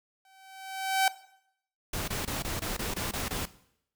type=tone with exponential growth; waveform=sawtooth; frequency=768 Hz; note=G5; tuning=36 cents flat; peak=-16 dBFS; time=0.25-1.08 s; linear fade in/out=2 ms; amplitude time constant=180 ms
type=noise bursts; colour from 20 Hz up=pink; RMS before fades=-33 dBFS; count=9; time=1.93-3.456 s; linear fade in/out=5 ms; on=150 ms; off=22 ms
effects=noise-tail reverb RT60 0.7 s tail -17 dB re dry